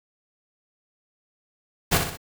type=noise with echo; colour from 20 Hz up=pink; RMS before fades=-19 dBFS; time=1.91-1.99 s; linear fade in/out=20 ms; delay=61 ms; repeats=3; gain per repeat=-6 dB; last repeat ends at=2.173 s; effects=none